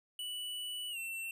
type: tone with pitch glide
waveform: square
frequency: 2960 to 2699 Hz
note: F#7 to E7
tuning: 0 to +40 cents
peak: -39 dBFS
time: 0.19-1.31 s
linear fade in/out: 2 ms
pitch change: -160 cents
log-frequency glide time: 0.9-0.98 s
effects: none